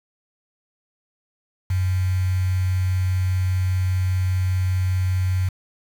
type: tone with quantisation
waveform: sine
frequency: 92.5 Hz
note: F#2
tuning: in tune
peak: -18 dBFS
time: 1.7-5.49 s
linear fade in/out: 5 ms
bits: 6
effects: none